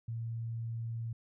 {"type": "tone", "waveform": "sine", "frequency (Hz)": 114.9, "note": "A#2", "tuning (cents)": -25, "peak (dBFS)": -35, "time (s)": [0.08, 1.13], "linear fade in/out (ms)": 5, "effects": []}